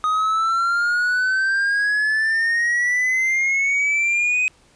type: exponential sweep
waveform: triangle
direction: up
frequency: 1244.5 to 2521 Hz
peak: -15 dBFS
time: 0.04-4.48 s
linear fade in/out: 0 ms
effects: pink hiss -55 dBFS RMS until 4.75 s + resampled to 22050 Hz